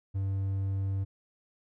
triangle tone, 97.2 Hz, G2, 14 cents flat, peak -26 dBFS, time 0.14-1.05 s, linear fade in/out 20 ms, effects none

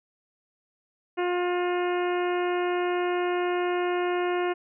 harmonic tone, 355.7 Hz, F4, 32 cents sharp, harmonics 1 / 2 / 3 / 4 / 5 / 6 / 7 / 8, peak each -25 / -31 / -35 / -37 / -39 / -41 / -42 / -43 dBFS, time 1.17-4.54 s, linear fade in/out 20 ms, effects none

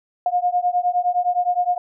sine beating tone pair, 710 / 719.7 Hz, F5 / F#5, +28 / -48 cents, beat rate 9.7 Hz, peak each -20 dBFS, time 0.26-1.78 s, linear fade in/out 2 ms, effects none

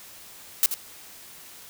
blue noise with echo, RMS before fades -18 dBFS, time 0.63-0.66 s, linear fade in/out 0 ms, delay 81 ms, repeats 1, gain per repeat -10 dB, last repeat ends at 0.741 s, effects white hiss -46 dBFS RMS until 1.69 s

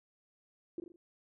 sine tone with echo, 343 Hz, F4, 31 cents flat, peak -35 dBFS, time 0.78-0.8 s, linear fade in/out 2 ms, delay 40 ms, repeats 4, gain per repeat -6 dB, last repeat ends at 0.96 s, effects none

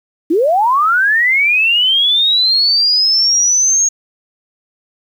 sine linear sweep, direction up, 293.7 to 6600 Hz, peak -9 dBFS, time 0.3-3.89 s, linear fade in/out 10 ms, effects 7-bit

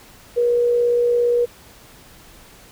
sine tone with amplitude modulation, 480 Hz, B4, 49 cents flat, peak -13 dBFS, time 0.36-1.46 s, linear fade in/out 20 ms, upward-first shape sine, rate 57.4 Hz, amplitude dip 25%, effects pink hiss -46 dBFS RMS until 2.71 s

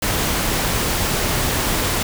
pink noise, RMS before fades -20 dBFS, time 0.02-2.03 s, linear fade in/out 5 ms, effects none

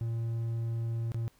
triangle tone with dropouts, 115.1 Hz, A#2, 22 cents flat, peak -28 dBFS, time 0.01-1.28 s, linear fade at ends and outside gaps 0 ms, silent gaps 1.119-1.145 s, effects pink hiss -66 dBFS RMS until 1.39 s

